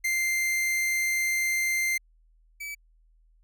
45% pulse tone pair in turn, 2092 / 2297 Hz, C7 / D7, -1 / -39 cents, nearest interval major second, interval 162 cents, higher second, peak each -24 / -34 dBFS, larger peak first, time 0.04-1.98 / 2.6-2.75 s, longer first, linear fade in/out 10 ms, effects added 40 Hz sine -58 dBFS peak until 3.43 s

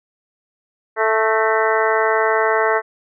harmonic tone with a mistuned harmonic, 220 Hz, A3, in tune, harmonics 2 / 3 / 4 / 5 / 6 / 7 / 8 / 9, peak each -19 / -21 / -22 / -23 / -24 / -24 / -25 / -26 dBFS, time 0.96-2.82 s, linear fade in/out 50 ms, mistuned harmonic 8, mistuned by +51 cents, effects none

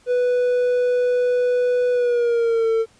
triangle tone with pitch glide, 493.9 to 450.3 Hz, B4 to A4, 0 to +40 cents, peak -14 dBFS, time 0.06-2.86 s, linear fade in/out 50 ms, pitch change -160 cents, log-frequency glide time 1.92-2.69 s, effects pink hiss -55 dBFS RMS until 2.99 s + resampled to 22050 Hz

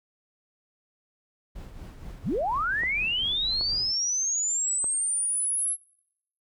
brown noise with tremolo, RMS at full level -39 dBFS, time 1.55-3.92 s, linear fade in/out 10 ms, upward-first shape triangle, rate 4.2 Hz, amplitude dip 50%
sine linear sweep, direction up, 42.34 to 11130 Hz, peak -24 dBFS, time 2.23-5.77 s, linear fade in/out 50 ms
clicks, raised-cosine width 1 ms, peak -24 dBFS, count 3, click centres 2.835 / 3.611 / 4.843 s
effects noise-tail reverb RT60 0.8 s tail -25 dB re dry

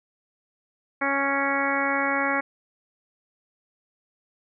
harmonic tone, 277.2 Hz, C#4, in tune, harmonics 1 / 2 / 3 / 4 / 5 / 6 / 7 / 8, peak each -30 / -30 / -30 / -30 / -30 / -30 / -30 / -30 dBFS, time 1.01-2.41 s, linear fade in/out 10 ms, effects none

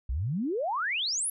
sine exponential sweep, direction up, 55 to 11580 Hz, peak -27 dBFS, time 0.09-1.3 s, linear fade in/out 5 ms, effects none

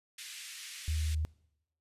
pink band-pass noise, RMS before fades -46 dBFS, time 0.18-1.15 s, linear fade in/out 5 ms, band 2000 to 11000 Hz, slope 24 dB/octave
sine tone, 77.78 Hz, D#2, in tune, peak -29 dBFS, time 0.88-1.25 s, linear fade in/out 0 ms
effects noise-tail reverb RT60 0.8 s tail -23 dB re dry + resampled to 32000 Hz

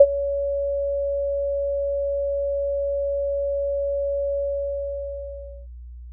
sine tone with ADSR envelope, 562 Hz, C#5, 24 cents sharp, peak -3 dBFS, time 0-5.67 s, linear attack 7 ms, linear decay 47 ms, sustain -18 dB, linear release 1300 ms, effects noise-tail reverb RT60 0.2 s tail -22 dB re dry + added 60 Hz sine -36 dBFS peak until 6.12 s

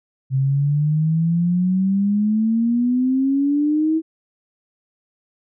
sine exponential sweep, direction up, 131.3 to 324.1 Hz, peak -15 dBFS, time 0.3-4.02 s, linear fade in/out 50 ms, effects none

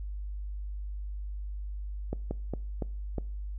slowing click train, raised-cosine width 2 ms, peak -19 dBFS, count 5, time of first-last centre 2.13-3.183 s, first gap 180 ms, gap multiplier 1.26, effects noise-tail reverb RT60 0.5 s tail -23 dB re dry + added 50 Hz sine -34 dBFS peak until 3.58 s

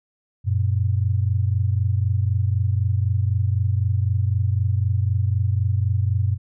sine tone pair together, 93.8 / 117.74 Hz, F#2 / A#2, +24 / +18 cents, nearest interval major third, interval 394 cents, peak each -19 / -22 dBFS, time 0.44-6.38 s, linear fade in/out 50 ms, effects none

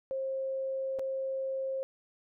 sine tone with dropouts, 533 Hz, C5, 32 cents sharp, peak -31 dBFS, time 0.11-1.83 s, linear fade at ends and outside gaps 0 ms, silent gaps 0.988-0.994 s, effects none

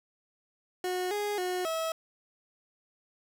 30% pulse tone with pitch steps, 364.5 / 413.4 / 363.6 / 648 Hz, F#4 / G#4 / F#4 / E5, -26 / -8 / -30 / -30 cents, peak -27 dBFS, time 0.84-1.92 s, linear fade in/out 2 ms, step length 270 ms, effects none

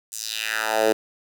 10% pulse tone with high-pass filter sweep, 110 Hz, A2, in tune, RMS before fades -24 dBFS, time 0.12-0.93 s, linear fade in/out 10 ms, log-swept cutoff 8000 to 380 Hz, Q 2.3, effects none

